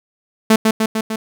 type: tone with echo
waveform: sawtooth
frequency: 220 Hz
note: A3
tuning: in tune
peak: -4 dBFS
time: 0.5-0.56 s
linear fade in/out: 5 ms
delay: 150 ms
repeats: 4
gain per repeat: -3 dB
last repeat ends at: 1.16 s
effects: none